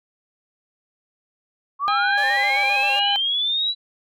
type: linear sweep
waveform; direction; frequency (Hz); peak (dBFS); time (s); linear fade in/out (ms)
sine; up; 1089 to 3964; -19; 1.79-3.75; 50
type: harmonic tone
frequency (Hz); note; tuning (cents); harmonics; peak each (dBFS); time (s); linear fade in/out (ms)
808; G#5; -48; 1 / 2 / 3 / 4 / 5; -22 / -31 / -32 / -32 / -30; 1.88-3.16; 0
type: tone with vibrato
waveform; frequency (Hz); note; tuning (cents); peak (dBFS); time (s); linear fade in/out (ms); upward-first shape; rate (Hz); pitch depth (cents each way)
sawtooth; 559; C#5; +14; -28; 2.17-3; 10; square; 7.6; 76
effects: none